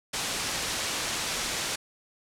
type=low-pass noise; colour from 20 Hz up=white; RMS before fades=-31 dBFS; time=0.13-1.76 s; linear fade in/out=10 ms; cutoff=7100 Hz; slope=12 dB/octave; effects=low-pass 12000 Hz 12 dB/octave